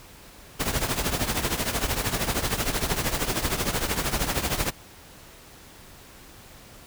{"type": "noise with tremolo", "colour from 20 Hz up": "pink", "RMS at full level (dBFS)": -23, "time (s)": [0.59, 4.71], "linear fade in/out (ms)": 20, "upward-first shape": "triangle", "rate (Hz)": 13, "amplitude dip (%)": 80, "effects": ["pink hiss -48 dBFS RMS until 6.86 s"]}